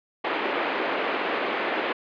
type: band-pass noise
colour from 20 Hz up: pink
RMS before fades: -27 dBFS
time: 0.24-1.93 s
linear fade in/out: 10 ms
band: 310 to 2800 Hz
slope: 24 dB/octave
effects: resampled to 11025 Hz